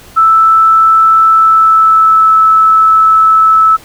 sine tone with pitch glide, 1318.5 to 1307.1 Hz, E6 to E6, 0 to -15 cents, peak -3 dBFS, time 0.16-3.77 s, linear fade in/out 20 ms, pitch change -15 cents, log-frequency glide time 1.26-2.33 s, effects pink hiss -37 dBFS RMS until 3.84 s

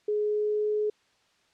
sine tone with pitch glide, 420.1 to 423 Hz, G#4 to G#4, +20 to +32 cents, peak -24 dBFS, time 0.08-0.9 s, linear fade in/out 5 ms, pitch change +12 cents, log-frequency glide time 0.21-0.72 s, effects white hiss -66 dBFS RMS until 1.53 s + low-pass 5000 Hz 12 dB/octave

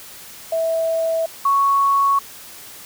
sine tone pair in turn, 654 / 1110.1 Hz, E5 / C#6, -14 / +2 cents, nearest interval major sixth, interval 916 cents, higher second, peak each -17 / -13 dBFS, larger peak second, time 0.52-1.26 / 1.45-2.19 s, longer neither, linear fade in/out 5 ms, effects white hiss -39 dBFS RMS until 2.85 s

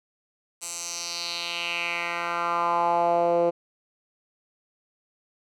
10% pulse tone with band-pass filter sweep, 171.6 Hz, F3, 30 cents flat, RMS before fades -26 dBFS, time 0.61-3.51 s, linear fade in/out 20 ms, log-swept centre 8200 to 470 Hz, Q 3, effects none

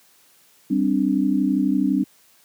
sine chord, G suspended fourth, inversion none, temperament equal, 196 / 261.6 / 293.7 Hz, G3 / C4 / D4, 0 / 0 / 0 cents, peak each -22 / -21 / -21 dBFS, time 0.7-2.04 s, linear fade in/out 10 ms, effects white hiss -56 dBFS RMS until 2.44 s + high-pass 100 Hz 12 dB/octave

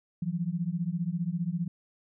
sine beating tone pair, 164.81 / 179.81 Hz, E3 / F#3, 0 / -49 cents, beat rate 15 Hz, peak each -31 dBFS, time 0.22-1.68 s, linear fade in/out 5 ms, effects none

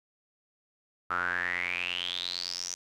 sawtooth tone with band-pass filter sweep, 88.8 Hz, F2, 29 cents sharp, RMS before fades -33 dBFS, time 1.1-2.75 s, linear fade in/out 10 ms, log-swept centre 1300 to 6200 Hz, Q 9.8, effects none

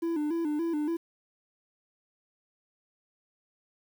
triangle tone with vibrato, 316 Hz, D#4, 27 cents sharp, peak -25 dBFS, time 0.02-0.97 s, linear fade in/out 10 ms, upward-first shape square, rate 3.5 Hz, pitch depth 98 cents each way, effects 9-bit

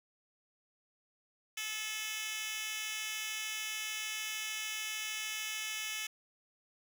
10% pulse tone with high-pass filter, 433.3 Hz, A4, 27 cents flat, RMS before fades -39 dBFS, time 1.57-6.07 s, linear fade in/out 5 ms, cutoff 3000 Hz, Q 1.4, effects none

